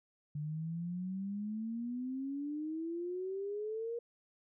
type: exponential sweep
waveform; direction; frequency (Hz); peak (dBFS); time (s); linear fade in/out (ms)
sine; up; 146.83 to 475.4; -36; 0.35-3.99; 5
effects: none